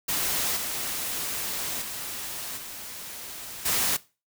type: noise with level steps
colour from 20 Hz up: white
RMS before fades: -27 / -31 / -35 / -39 / -25 dBFS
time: 0.08-3.97 s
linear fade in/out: 10 ms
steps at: 0.56 / 1.81 / 2.57 / 3.65 s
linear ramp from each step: 10 ms
effects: noise-tail reverb RT60 0.3 s tail -19 dB re dry